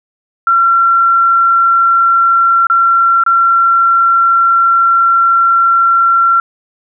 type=tone with dropouts; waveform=sine; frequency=1363 Hz; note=F6; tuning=43 cents flat; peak=-6 dBFS; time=0.47-6.4 s; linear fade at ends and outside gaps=2 ms; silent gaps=2.669-2.699 / 3.237-3.263 s; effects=none